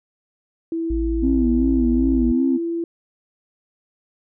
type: tone with pitch glide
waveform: sine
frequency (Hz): 329.6 to 336.3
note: E4 to E4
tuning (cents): 0 to +35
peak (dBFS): -21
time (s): 0.72-2.84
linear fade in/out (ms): 2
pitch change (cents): +35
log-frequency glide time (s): 2.26-2.6
type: tone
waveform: sine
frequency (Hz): 55.6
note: A1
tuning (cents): +19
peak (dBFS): -21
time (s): 0.9-2.32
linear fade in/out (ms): 5
type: tone with vibrato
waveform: sine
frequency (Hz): 255.8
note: C4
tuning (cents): -39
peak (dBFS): -16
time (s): 1.22-2.58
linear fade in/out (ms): 20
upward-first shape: sine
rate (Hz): 2.6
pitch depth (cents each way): 82
effects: tanh soft clip ceiling -5 dBFS